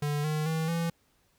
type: tone with pitch steps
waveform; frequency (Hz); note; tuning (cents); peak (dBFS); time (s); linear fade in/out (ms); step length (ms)
square; 146.83 / 153.42 / 160.3 / 167.5; D3 / D#3 / E3 / E3; 0 / -24 / -48 / +28; -28; 0.02-0.9; 5; 220
effects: pink hiss -69 dBFS RMS until 1.38 s